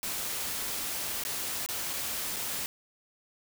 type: noise with dropouts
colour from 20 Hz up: white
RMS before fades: -34 dBFS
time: 0.03-2.66 s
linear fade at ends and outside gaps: 0 ms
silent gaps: 1.237-1.25 / 1.662-1.688 / 1.933-1.936 / 2.361-2.366 s
effects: none